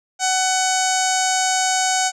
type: tone with low-pass filter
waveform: sawtooth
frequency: 750 Hz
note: F#5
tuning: 23 cents sharp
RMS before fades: -19 dBFS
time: 0.19-2.12 s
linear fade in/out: 50 ms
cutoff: 7000 Hz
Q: 5.1
effects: none